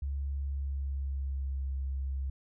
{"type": "tone with pitch glide", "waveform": "sine", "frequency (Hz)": [69.5, 67.29], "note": ["C#2", "C2"], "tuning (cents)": [5, 49], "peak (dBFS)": -31, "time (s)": [0.02, 2.3], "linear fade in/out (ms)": 5, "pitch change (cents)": -56, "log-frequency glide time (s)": [0.39, 1.66], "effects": []}